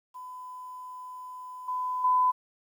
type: tone with level steps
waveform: sine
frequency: 1006 Hz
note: B5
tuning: 32 cents sharp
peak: -39 / -28 / -20 dBFS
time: 0.14-2.32 s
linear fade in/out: 20 ms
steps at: 1.68 / 2.04 s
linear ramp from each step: 5 ms
effects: 10-bit